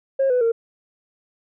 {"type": "tone with pitch steps", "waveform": "sine", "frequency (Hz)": [540, 498.1, 459.4], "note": ["C#5", "B4", "A#4"], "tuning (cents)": [-45, 15, -25], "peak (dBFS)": -14, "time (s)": [0.19, 0.52], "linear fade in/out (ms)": 10, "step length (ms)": 110, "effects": ["tanh soft clip ceiling -13 dBFS"]}